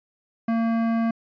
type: tone with hard clipping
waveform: sine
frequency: 228.3 Hz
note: A#3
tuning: 36 cents flat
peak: -22 dBFS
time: 0.48-1.11 s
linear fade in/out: 5 ms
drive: 14 dB
effects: resampled to 11025 Hz